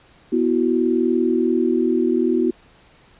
sine chord, B suspended fourth, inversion none, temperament equal, 246.9 / 329.6 / 370 Hz, B3 / E4 / F#4, 0 / 0 / 0 cents, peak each -20 dBFS, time 0.32-2.51 s, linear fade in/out 10 ms, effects pink hiss -52 dBFS RMS until 3.19 s + resampled to 8000 Hz

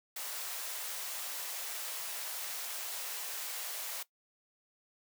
white high-pass noise, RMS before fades -40 dBFS, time 0.16-4.03 s, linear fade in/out 5 ms, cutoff 480 Hz, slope 24 dB/octave, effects noise-tail reverb RT60 0.1 s tail -18 dB re dry

